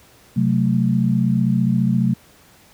sine chord, F# diminished, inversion second, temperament equal, 130.81 / 185 / 220 Hz, C3 / F#3 / A3, 0 / 0 / 0 cents, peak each -19 dBFS, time 0.36-2.14 s, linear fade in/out 10 ms, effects pink hiss -50 dBFS RMS until 2.73 s + high-pass 60 Hz 12 dB/octave

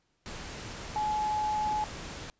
sine tone in noise, 850 Hz, G#5, 40 cents sharp, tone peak -27 dBFS, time 0.96-1.84 s, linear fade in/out 0 ms, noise pink, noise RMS -41 dBFS, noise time 0.26-2.3 s, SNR +11 dB, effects pink hiss -74 dBFS RMS until 2.39 s + resampled to 16000 Hz

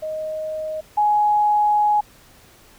sine tone pair in turn, 624 / 837 Hz, D#5 / G#5, +5 / +13 cents, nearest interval perfect fourth, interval 508 cents, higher second, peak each -24 / -14 dBFS, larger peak second, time 0.02-0.81 / 0.97-2.01 s, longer second, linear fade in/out 10 ms, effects pink hiss -50 dBFS RMS until 2.78 s

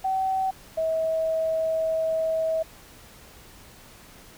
sine tone pair in turn, 763 / 643.6 Hz, G5 / E5, -47 / -42 cents, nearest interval minor third, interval 295 cents, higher first, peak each -22 dBFS, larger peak neither, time 0.04-0.51 / 0.77-2.63 s, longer second, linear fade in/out 10 ms, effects pink hiss -49 dBFS RMS until 4.37 s

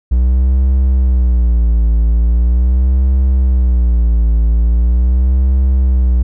triangle tone with vibrato, 60.6 Hz, B1, 32 cents flat, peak -6 dBFS, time 0.11-6.23 s, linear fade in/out 10 ms, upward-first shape sine, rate 0.41 Hz, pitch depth 130 cents each way, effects none

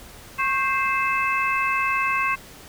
harmonic tone with a mistuned harmonic, 523.3 Hz, C5, in tune, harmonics 2 / 3 / 4 / 5, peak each -23 / -29 / -27 / -25 dBFS, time 0.38-2.36 s, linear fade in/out 20 ms, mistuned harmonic 2, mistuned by +71 cents, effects pink hiss -44 dBFS RMS until 2.68 s

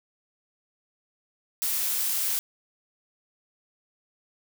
blue noise, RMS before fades -27 dBFS, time 1.62-2.39 s, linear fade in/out 0 ms, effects none

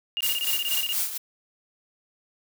sine tone bursts, 2837 Hz, F7, 27 cents sharp, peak -25 dBFS, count 13, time 0.17-0.926 s, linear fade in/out 0 ms, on 36 ms, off 24 ms
blue noise with tremolo, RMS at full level -25 dBFS, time 0.22-1.18 s, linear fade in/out 10 ms, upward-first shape sine, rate 4.2 Hz, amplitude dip 70%
effects none

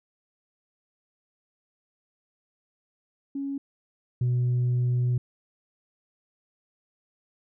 sine tone pair in turn, 277.2 / 123.48 Hz, C#4 / B2, 0 / 0 cents, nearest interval octave + major second, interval 1400 cents, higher first, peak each -28 / -19 dBFS, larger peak second, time 3.35-3.58 / 4.21-5.18 s, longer second, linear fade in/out 5 ms, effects tanh soft clip ceiling -20 dBFS

